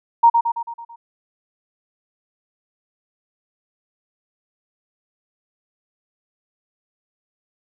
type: tone with echo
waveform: sine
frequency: 932.3 Hz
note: A#5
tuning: in tune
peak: -7 dBFS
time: 0.23-0.3 s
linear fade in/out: 10 ms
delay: 110 ms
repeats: 6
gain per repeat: -5 dB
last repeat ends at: 0.96 s
effects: none